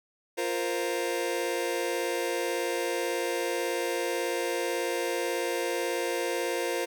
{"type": "chord", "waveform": "sawtooth", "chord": "F suspended fourth", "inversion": "none", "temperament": "just", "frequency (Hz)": [349.2, 465.6, 523.8], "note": ["F4", "Bb4", "C5"], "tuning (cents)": [0, -2, 2], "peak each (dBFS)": -28, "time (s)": [0.37, 6.86], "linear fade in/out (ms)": 20, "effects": []}